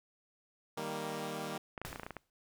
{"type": "chord", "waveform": "10% pulse", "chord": "Eb major", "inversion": "none", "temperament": "equal", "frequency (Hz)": [155.56, 196, 233.1], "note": ["Eb3", "G3", "Bb3"], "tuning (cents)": [0, 0, 0], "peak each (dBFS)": -34, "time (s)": [0.77, 1.58], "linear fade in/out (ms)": 5}
{"type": "clicks", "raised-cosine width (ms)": 0.5, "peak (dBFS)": -26, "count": 10, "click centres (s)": [1.778, 1.816, 1.85, 1.929, 1.959, 1.997, 2.033, 2.065, 2.107, 2.167]}
{"type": "noise with exponential decay", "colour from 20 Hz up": "pink", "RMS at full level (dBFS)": -43, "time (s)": [1.85, 2.3], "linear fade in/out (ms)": 1, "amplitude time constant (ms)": 96}
{"effects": []}